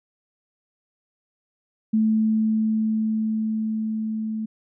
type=tone with level ramp; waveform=sine; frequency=218.8 Hz; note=A3; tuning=9 cents flat; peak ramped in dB=-16 to -25 dBFS; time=1.93-4.46 s; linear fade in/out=10 ms; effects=none